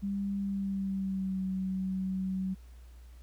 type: tone with pitch glide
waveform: sine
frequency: 198.7 to 188.63 Hz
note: G3 to F#3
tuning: +24 to +34 cents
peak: -30 dBFS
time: 0.02-2.55 s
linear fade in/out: 20 ms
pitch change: -90 cents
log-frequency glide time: 0.37-1.42 s
effects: added 60 Hz sine -48 dBFS peak until 3.22 s + pink hiss -65 dBFS RMS until 3.22 s